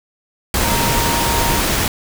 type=tone in noise; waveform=sine; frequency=932.3 Hz; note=A#5; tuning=in tune; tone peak=-21 dBFS; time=0.64-1.6 s; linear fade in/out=2 ms; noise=pink; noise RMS=-17 dBFS; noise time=0.54-1.88 s; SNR=-7 dB; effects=none